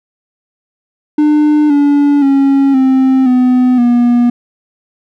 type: tone with pitch steps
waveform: triangle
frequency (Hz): 300 / 287.1 / 274.8 / 263 / 251.7 / 240.9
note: D4 / D4 / C#4 / C4 / B3 / B3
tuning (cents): +37 / -39 / -15 / +9 / +33 / -43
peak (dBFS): -4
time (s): 1.18-4.3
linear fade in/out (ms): 5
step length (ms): 520
effects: none